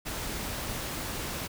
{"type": "noise", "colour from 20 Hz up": "pink", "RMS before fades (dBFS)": -35, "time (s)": [0.05, 1.48], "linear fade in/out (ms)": 20, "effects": []}